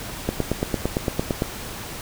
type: click train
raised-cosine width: 2 ms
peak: -7 dBFS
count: 11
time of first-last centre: 0.29-1.421 s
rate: 8.84 Hz
effects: pink hiss -34 dBFS RMS until 2.01 s